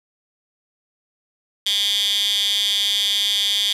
15% pulse tone with high-pass filter, 203 Hz, G#3, 39 cents flat, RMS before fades -20 dBFS, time 1.66-3.73 s, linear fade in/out 5 ms, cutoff 3400 Hz, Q 6.5, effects resampled to 32000 Hz + 7-bit

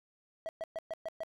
triangle tone bursts, 649 Hz, E5, 27 cents flat, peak -33 dBFS, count 6, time 0.46-1.234 s, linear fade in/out 0 ms, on 29 ms, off 120 ms, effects none

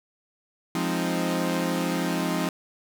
sawtooth chord, F minor seventh, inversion none, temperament equal, 174.61 / 207.7 / 261.6 / 311.1 Hz, F3 / Ab3 / C4 / Eb4, 0 / 0 / 0 / 0 cents, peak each -24 / -29 / -26 / -26 dBFS, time 0.75-2.49 s, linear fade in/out 2 ms, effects none

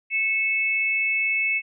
sine tone pair together, 2201 / 2615 Hz, C#7 / E7, -13 / -15 cents, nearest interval minor third, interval 298 cents, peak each -23 dBFS, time 0.1-1.62 s, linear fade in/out 50 ms, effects none

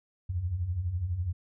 sine beating tone pair, 79.2 / 91.2 Hz, D#2 / F#2, +31 / -24 cents, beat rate 12 Hz, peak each -36 / -29 dBFS, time 0.29-1.33 s, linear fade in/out 10 ms, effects none

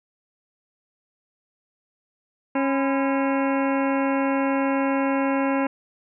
harmonic tone with a mistuned harmonic, 273.2 Hz, C#4, 25 cents flat, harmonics 1 / 2 / 3 / 4 / 5 / 6 / 7 / 8 / 9 / 10, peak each -22 / -26 / -30 / -30 / -35 / -35 / -41 / -36 / -41 / -39 dBFS, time 2.55-5.67 s, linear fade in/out 5 ms, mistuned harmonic 4, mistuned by -130 cents, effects none

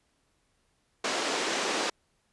pink band-pass noise, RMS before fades -30 dBFS, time 1.04-1.9 s, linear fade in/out 5 ms, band 280 to 7300 Hz, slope 24 dB/octave, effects pink hiss -72 dBFS RMS until 2.32 s + resampled to 24000 Hz

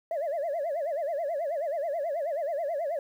sine tone with vibrato, 617 Hz, D#5, 15 cents flat, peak -26 dBFS, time 0.11-2.99 s, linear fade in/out 2 ms, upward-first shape sine, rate 9.3 Hz, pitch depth 200 cents each way, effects tanh soft clip ceiling -25 dBFS + 10-bit

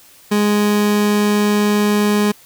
30% pulse tone, 207.7 Hz, G#3, in tune, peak -10 dBFS, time 0.31-2.32 s, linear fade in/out 10 ms, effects white hiss -46 dBFS RMS until 2.45 s

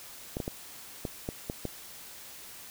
clicks, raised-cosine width 2 ms, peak -19 dBFS, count 7, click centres 0.369 / 0.402 / 0.479 / 1.052 / 1.289 / 1.499 / 1.653 s, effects white hiss -47 dBFS RMS until 2.7 s

